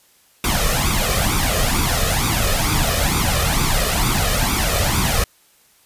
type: noise with flanger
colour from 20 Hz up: pink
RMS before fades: -18 dBFS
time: 0.44-5.24 s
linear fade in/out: 2 ms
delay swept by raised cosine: 0.83 to 1.68 ms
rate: 2.2 Hz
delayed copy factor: +0.7
effects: white hiss -55 dBFS RMS until 5.85 s + resampled to 32000 Hz